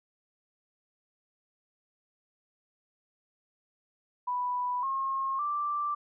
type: tone with pitch steps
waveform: sine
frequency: 987.8 / 1077.2 / 1174.7 Hz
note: B5 / C#6 / D6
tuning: 0 / -50 / 0 cents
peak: -28 dBFS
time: 4.27-5.95 s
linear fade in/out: 10 ms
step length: 560 ms
effects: none